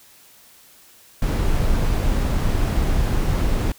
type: noise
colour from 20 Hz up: brown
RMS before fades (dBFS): -19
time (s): 1.22-3.72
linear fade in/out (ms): 2
effects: white hiss -50 dBFS RMS until 3.78 s